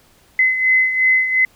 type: beating tone pair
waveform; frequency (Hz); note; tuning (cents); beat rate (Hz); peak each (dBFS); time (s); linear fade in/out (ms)
sine; 2039 / 2041.8; C7 / C7; -45 / -43; 2.8; -13 / -20; 0.39-1.45; 2
effects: pink hiss -53 dBFS RMS until 1.55 s